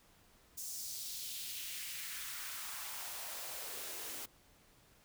white noise with high-pass filter sweep, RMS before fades -44 dBFS, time 0.57-4.26 s, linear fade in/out 10 ms, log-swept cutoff 6700 to 280 Hz, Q 1.7, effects pink hiss -66 dBFS RMS until 5.04 s

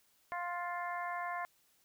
harmonic tone, 350.7 Hz, F4, 7 cents sharp, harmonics 2 / 3 / 4 / 5 / 6, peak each -40 / -40 / -48 / -44 / -48 dBFS, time 0.32-1.45 s, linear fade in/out 0 ms, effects white hiss -71 dBFS RMS until 1.84 s

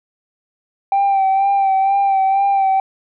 sine tone with vibrato, 782 Hz, G5, 4 cents flat, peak -10 dBFS, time 0.92-2.8 s, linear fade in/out 2 ms, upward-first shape sine, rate 2.1 Hz, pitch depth 32 cents each way, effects tanh soft clip ceiling -10 dBFS

